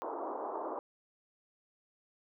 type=band-pass noise; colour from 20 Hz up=white; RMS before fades=-39 dBFS; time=0.02-0.79 s; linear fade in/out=0 ms; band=290 to 1100 Hz; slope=48 dB/octave; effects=none